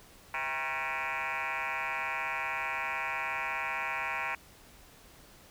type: tone with frequency modulation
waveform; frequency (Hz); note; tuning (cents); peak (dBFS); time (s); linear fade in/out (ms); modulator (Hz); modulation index
sine; 1661.2; G#6; 0; -30; 0.34-4.35; 2; 144; 6.2
effects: tanh soft clip ceiling -27 dBFS + pink hiss -56 dBFS RMS until 5.5 s